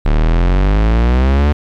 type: exponential sweep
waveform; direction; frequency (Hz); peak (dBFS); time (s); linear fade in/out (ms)
45% pulse; up; 36.1 to 75.4; -9; 0.05-1.53; 10
effects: low-pass 3000 Hz 12 dB/octave + 8-bit